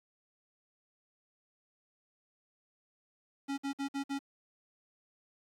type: tone bursts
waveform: square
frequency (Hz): 277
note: C#4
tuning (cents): -1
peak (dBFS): -34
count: 5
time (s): 3.48-4.192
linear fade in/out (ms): 20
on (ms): 100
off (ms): 53
effects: low-pass 8000 Hz 12 dB/octave + 10-bit